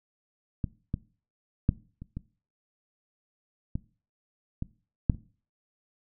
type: clicks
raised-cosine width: 5 ms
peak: -16 / -16 / -8 / -28 / -22 / -18 / -19 / -7 / -29 dBFS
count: 9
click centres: 0.642 / 0.941 / 1.691 / 2.02 / 2.17 / 3.755 / 4.624 / 5.098 / 5.147 s
effects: noise-tail reverb RT60 0.4 s tail -20 dB re dry